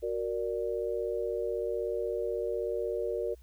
sine chord, Gb augmented, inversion none, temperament equal, 370 / 466.2 / 587.3 Hz, Gb4 / Bb4 / D5, 0 / 0 / 0 cents, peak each -35 / -32 / -36 dBFS, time 0.02-3.35 s, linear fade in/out 20 ms, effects added 60 Hz sine -51 dBFS peak until 3.42 s + white hiss -68 dBFS RMS until 3.42 s

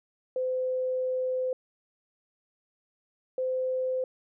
sine tone pair in turn, 512 / 514.6 Hz, C5 / C5, -38 / -29 cents, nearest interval unison, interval 9 cents, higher second, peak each -26 / -26 dBFS, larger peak neither, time 0.36-1.53 / 3.38-4.04 s, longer first, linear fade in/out 2 ms, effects none

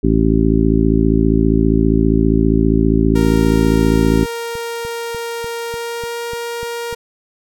harmonic tone, 55 Hz, A1, in tune, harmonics 1 / 2 / 3 / 4 / 5 / 6 / 7, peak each -17 / -21 / -18 / -18 / -16 / -21 / -19 dBFS, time 0.03-4.25 s, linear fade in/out 10 ms
click train, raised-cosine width 5 ms, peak -21 dBFS, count 14, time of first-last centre 3.07-6.928 s, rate 3.37 Hz
sawtooth tone with pitch glide, 466.2 to 470 Hz, A#4 to A#4, 0 to +14 cents, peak -18 dBFS, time 3.15-6.95 s, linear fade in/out 10 ms, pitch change +14 cents, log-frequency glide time 5.64-6.19 s
effects none

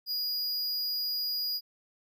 square tone, 4887 Hz, D#8, 32 cents flat, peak -30 dBFS, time 0.06-1.61 s, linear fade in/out 50 ms, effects none

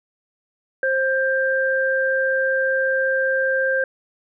sine tone pair together, 529 / 1583.7 Hz, C5 / G6, +19 / +17 cents, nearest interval octave + perfect fifth, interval 1898 cents, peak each -20 dBFS, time 0.83-3.84 s, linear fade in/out 2 ms, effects none

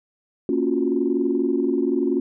sine chord, Gb major seventh, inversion first, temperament equal, 233.1 / 277.2 / 349.2 / 370 Hz, Bb3 / Db4 / F4 / Gb4, 0 / 0 / 0 / 0 cents, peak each -26 / -22 / -23 / -25 dBFS, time 0.49-2.2 s, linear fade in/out 2 ms, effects tanh soft clip ceiling -8 dBFS

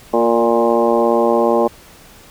harmonic tone with a mistuned harmonic, 117.1 Hz, A#2, 8 cents sharp, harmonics 2 / 3 / 4 / 5 / 6 / 7 / 8 / 9, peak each -20 / -18 / -17 / -17 / -25 / -20 / -28 / -23 dBFS, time 0.13-1.68 s, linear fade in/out 10 ms, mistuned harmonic 4, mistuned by -19 cents, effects pink hiss -43 dBFS RMS until 2.3 s

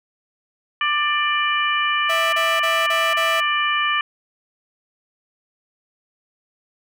harmonic tone, 592 Hz, D5, 14 cents sharp, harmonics 2 / 3 / 4 / 5, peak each -21 / -23 / -24 / -25 dBFS, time 0.81-4.01 s, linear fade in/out 2 ms
sawtooth tone bursts, 655 Hz, E5, 11 cents flat, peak -19 dBFS, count 5, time 2.09-3.406 s, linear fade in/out 10 ms, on 240 ms, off 29 ms
effects none

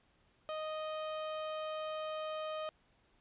30% pulse tone, 622 Hz, D#5, 1 cent flat, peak -35 dBFS, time 0.49-2.69 s, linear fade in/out 0 ms, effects pink hiss -71 dBFS RMS until 3.2 s + resampled to 8000 Hz

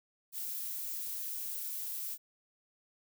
violet noise, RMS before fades -39 dBFS, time 0.32-2.18 s, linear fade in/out 50 ms, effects none

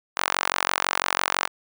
sawtooth tone with high-pass filter, 46 Hz, F#1, 9 cents flat, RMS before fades -25 dBFS, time 0.16-1.48 s, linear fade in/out 20 ms, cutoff 1100 Hz, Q 1.4, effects none

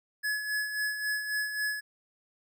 square tone with tremolo, 1700 Hz, G#6, 40 cents sharp, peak -28 dBFS, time 0.23-1.81 s, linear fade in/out 20 ms, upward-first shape sine, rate 3.7 Hz, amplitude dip 55%, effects none

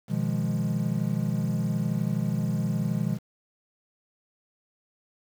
triangle chord, F half-diminished seventh, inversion second, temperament equal, 123.47 / 155.56 / 174.61 / 207.7 Hz, Cb3 / Eb3 / F3 / Ab3, 0 / 0 / 0 / 0 cents, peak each -28 dBFS, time 0.08-3.19 s, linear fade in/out 50 ms, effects 8-bit

